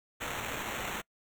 white noise with sample-and-hold, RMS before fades -37 dBFS, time 0.2-1.02 s, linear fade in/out 20 ms, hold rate 4900 Hz, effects noise-tail reverb RT60 0.1 s tail -25 dB re dry

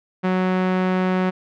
sawtooth tone with low-pass filter, 185 Hz, F#3, in tune, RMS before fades -20 dBFS, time 0.23-1.31 s, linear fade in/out 20 ms, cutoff 2100 Hz, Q 0.93, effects none

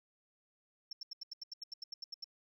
sine tone bursts, 5420 Hz, E8, 47 cents sharp, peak -39 dBFS, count 14, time 0.91-2.243 s, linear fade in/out 5 ms, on 20 ms, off 81 ms, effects tanh soft clip ceiling -37 dBFS + 13-bit

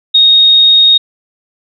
sine tone, 3729 Hz, A#7, in tune, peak -3 dBFS, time 0.14-0.98 s, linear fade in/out 10 ms, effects none

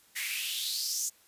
white noise with high-pass filter sweep, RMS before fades -33 dBFS, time 0.15-1.1 s, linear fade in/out 20 ms, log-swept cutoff 1900 to 6800 Hz, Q 5.1, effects white hiss -62 dBFS RMS until 1.27 s + resampled to 32000 Hz

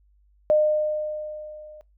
sine tone with level ramp, 609 Hz, D#5, 37 cents flat, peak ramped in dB -14 to -42 dBFS, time 0.5-1.81 s, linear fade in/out 0 ms, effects noise-tail reverb RT60 0.2 s tail -22 dB re dry + added 50 Hz sine -57 dBFS peak until 1.97 s

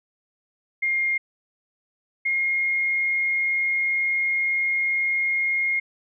sine tone pair in turn, 2125 / 2141 Hz, C7 / C7, +26 / +39 cents, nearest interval unison, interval 13 cents, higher second, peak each -20 dBFS, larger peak neither, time 0.82-1.18 / 2.25-5.8 s, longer second, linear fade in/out 10 ms, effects none

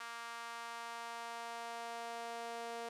sawtooth tone with high-pass filter sweep, 233.1 Hz, A#3, in tune, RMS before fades -45 dBFS, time 0-2.89 s, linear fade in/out 5 ms, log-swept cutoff 1200 to 560 Hz, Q 2, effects low-pass 10000 Hz 12 dB/octave

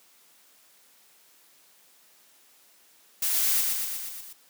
blue noise with echo, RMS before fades -26 dBFS, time 3.22-3.61 s, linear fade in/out 5 ms, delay 120 ms, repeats 6, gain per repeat -3 dB, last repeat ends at 4.33 s, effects white hiss -59 dBFS RMS until 4.49 s + high-pass 200 Hz 12 dB/octave

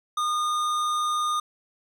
sine tone with tanh clipping, 1221 Hz, D#6, 33 cents flat, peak -25 dBFS, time 0.17-1.4 s, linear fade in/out 5 ms, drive 16 dB, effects none

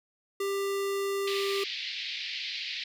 square tone, 395.7 Hz, G4, 16 cents sharp, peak -29 dBFS, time 0.4-1.64 s, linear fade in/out 5 ms
white band-pass noise, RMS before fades -36 dBFS, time 1.27-2.84 s, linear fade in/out 5 ms, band 2000 to 4600 Hz, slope 48 dB/octave
effects none

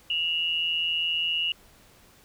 sine tone pair together, 2730 / 2895 Hz, F7 / F#7, -40 / -38 cents, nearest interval minor second, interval 102 cents, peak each -30 / -25 dBFS, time 0.1-1.52 s, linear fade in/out 2 ms, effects pink hiss -56 dBFS RMS until 2.24 s

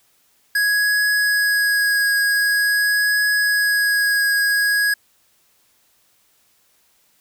square tone with vibrato, 1661.2 Hz, G#6, in tune, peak -16 dBFS, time 0.55-4.94 s, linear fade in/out 5 ms, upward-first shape triangle, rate 0.46 Hz, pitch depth 14 cents each way, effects white hiss -60 dBFS RMS until 7.2 s

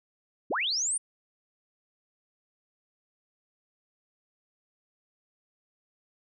sine linear sweep, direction up, 140 to 9397 Hz, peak -26 dBFS, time 0.5-0.98 s, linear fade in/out 10 ms, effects none

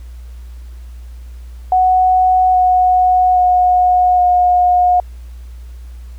sine tone with pitch steps, 740 / 733.2 / 726.4 / 719.8 Hz, F#5 / F#5 / F#5 / F#5, 0 / -16 / -32 / -48 cents, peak -8 dBFS, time 1.72-5 s, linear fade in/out 2 ms, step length 820 ms, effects added 60 Hz sine -29 dBFS peak until 6.18 s + pink hiss -51 dBFS RMS until 6.18 s

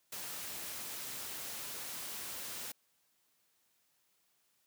white noise, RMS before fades -43 dBFS, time 0.12-2.72 s, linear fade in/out 5 ms, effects white hiss -75 dBFS RMS until 4.66 s + high-pass 80 Hz 12 dB/octave

